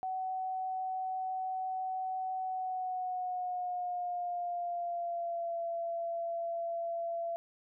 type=tone with pitch glide; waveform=sine; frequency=751 to 676.8 Hz; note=F#5 to E5; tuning=+26 to +45 cents; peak=-33 dBFS; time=0.03-7.36 s; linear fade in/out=0 ms; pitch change=-181 cents; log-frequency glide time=2.43-5.59 s; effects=none